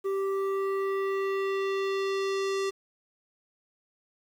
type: tone with low-pass filter sweep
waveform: square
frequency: 390.2 Hz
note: G4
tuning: 8 cents flat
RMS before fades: -29 dBFS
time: 0.04-2.71 s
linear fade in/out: 20 ms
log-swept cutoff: 920 to 6900 Hz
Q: 1.1
effects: 9-bit